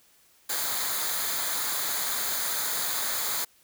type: noise with comb filter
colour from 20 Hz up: white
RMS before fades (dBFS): -29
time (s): 0.49-3.45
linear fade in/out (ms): 10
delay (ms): 0.36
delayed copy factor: -0.65
effects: white hiss -61 dBFS RMS until 3.63 s

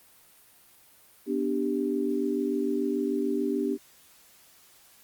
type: chord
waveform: sine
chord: G major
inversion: first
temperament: equal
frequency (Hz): 246.9 / 293.7 / 392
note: B3 / D4 / G4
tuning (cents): 0 / 0 / 0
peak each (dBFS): -30 / -29 / -29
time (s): 1.26-3.78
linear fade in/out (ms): 50
effects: white hiss -57 dBFS RMS until 5.03 s + Opus 32 kbps

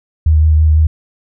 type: tone with vibrato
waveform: sine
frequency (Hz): 77.78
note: D#2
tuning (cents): 0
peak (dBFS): -6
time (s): 0.26-0.87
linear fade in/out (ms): 5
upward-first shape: sine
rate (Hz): 6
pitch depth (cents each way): 20
effects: none

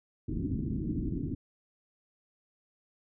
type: low-pass noise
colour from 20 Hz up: white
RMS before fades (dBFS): -33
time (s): 0.28-1.35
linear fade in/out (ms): 5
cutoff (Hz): 320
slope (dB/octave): 48
effects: none

